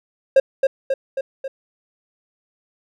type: tone with echo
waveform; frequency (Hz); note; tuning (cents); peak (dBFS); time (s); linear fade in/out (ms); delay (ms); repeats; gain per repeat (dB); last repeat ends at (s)
triangle; 537; C5; +45; -6; 0.36-0.4; 5; 270; 4; -4; 1.48
effects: none